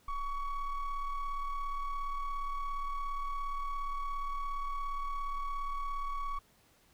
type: ring-modulated tone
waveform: triangle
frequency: 554.4 Hz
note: C#5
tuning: in tune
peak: -28 dBFS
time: 0.08-6.39 s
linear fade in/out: 5 ms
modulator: 573 Hz
effects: pink hiss -66 dBFS RMS until 6.93 s